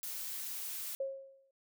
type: noise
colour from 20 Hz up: blue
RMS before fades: -41 dBFS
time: 0.03-0.95 s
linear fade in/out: 0 ms
type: tone with exponential decay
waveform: sine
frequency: 541 Hz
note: C#5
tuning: 42 cents flat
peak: -31 dBFS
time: 1-1.51 s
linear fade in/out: 5 ms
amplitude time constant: 110 ms
effects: none